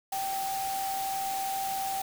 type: tone in noise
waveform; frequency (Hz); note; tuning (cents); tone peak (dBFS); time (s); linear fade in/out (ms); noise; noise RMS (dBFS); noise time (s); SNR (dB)
sine; 777; G5; -16; -30; 0.12-2.02; 5; white; -38; 0.12-2.02; +5
effects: none